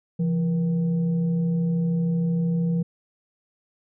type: tone with frequency modulation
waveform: sine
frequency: 170 Hz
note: F3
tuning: 46 cents flat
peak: -20 dBFS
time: 0.19-2.83 s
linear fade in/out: 10 ms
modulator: 307 Hz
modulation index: 0.35
effects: none